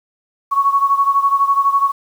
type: beating tone pair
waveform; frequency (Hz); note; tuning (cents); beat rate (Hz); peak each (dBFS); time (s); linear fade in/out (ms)
sine; 1108.7 / 1120.7; C#6 / C#6; 0 / +19; 12; -13 / -17; 0.51-1.92; 20
effects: 7-bit